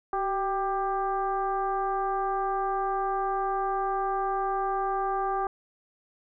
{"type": "tone with frequency modulation", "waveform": "sine", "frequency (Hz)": 784, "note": "G5", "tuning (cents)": 0, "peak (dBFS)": -25, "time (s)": [0.13, 5.47], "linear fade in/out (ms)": 2, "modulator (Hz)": 402, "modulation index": 1.1, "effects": []}